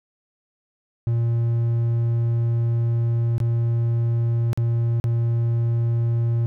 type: tone with dropouts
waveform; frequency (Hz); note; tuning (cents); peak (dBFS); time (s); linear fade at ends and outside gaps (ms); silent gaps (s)
triangle; 116.8; A#2; +4; -16; 1.07-6.46; 0; 3.381-3.402 / 4.531-4.575 / 5-5.041
effects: none